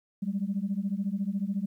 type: beating tone pair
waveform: sine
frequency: 191.3 / 205.3 Hz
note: G3 / G#3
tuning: -42 / -20 cents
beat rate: 14 Hz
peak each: -30 dBFS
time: 0.22-1.66 s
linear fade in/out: 10 ms
effects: tanh soft clip ceiling -20 dBFS + 11-bit